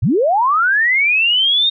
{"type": "linear sweep", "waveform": "sine", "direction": "up", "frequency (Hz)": [79, 3720], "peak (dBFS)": -11, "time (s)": [0.02, 1.7], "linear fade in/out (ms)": 10, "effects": []}